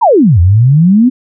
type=exponential two-way sweep; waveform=sine; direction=down then up; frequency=1029 to 82.6 to 263.4 Hz; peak=-3 dBFS; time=0.01-1.1 s; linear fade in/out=20 ms; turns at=0.4 s; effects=none